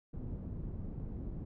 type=low-pass noise; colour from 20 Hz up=pink; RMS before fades=-41 dBFS; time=0.13-1.45 s; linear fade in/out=10 ms; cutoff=250 Hz; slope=12 dB/octave; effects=none